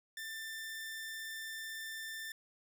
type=tone; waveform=sawtooth; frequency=1782 Hz; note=A6; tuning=22 cents sharp; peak=-38 dBFS; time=0.17-2.32 s; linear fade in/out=2 ms; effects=none